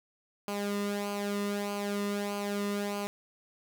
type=tone with flanger; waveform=sawtooth; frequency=203.3 Hz; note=G#3; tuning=37 cents flat; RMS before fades=-33 dBFS; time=0.48-3.07 s; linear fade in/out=0 ms; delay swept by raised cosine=0.54 to 1.3 ms; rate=1.6 Hz; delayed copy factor=-0.65; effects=none